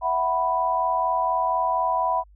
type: chord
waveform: sine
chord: E suspended second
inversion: none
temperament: equal with one note detuned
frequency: 659.3 / 743.4 / 987.8 Hz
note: E5 / F#5 / B5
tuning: 0 / +8 / 0 cents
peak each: -27 / -26 / -22 dBFS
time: 0.01-2.24 s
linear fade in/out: 50 ms
effects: added 50 Hz sine -49 dBFS peak until 2.35 s